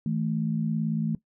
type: tone pair together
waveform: sine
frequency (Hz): 161 / 219.1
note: E3 / A3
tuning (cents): -41 / -7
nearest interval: perfect fourth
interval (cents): 534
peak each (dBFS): -27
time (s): 0.06-1.15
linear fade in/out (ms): 2
effects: noise-tail reverb RT60 0.1 s tail -17 dB re dry